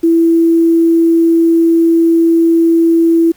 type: tone with quantisation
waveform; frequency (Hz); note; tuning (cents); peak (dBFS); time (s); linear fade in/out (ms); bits
sine; 331.9; E4; +12; -6; 0.03-3.32; 10; 6
effects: pink hiss -49 dBFS RMS until 3.36 s